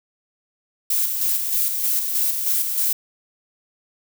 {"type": "noise with tremolo", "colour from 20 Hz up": "violet", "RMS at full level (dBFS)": -20, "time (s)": [0.9, 2.93], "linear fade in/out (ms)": 5, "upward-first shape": "square", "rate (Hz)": 3.2, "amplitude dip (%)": 40, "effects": []}